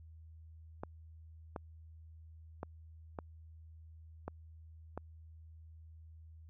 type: clicks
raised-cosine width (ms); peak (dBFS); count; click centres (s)
1; -26; 6; 0.835 / 1.562 / 2.631 / 3.188 / 4.28 / 4.976
effects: added 80 Hz sine -52 dBFS peak until 6.49 s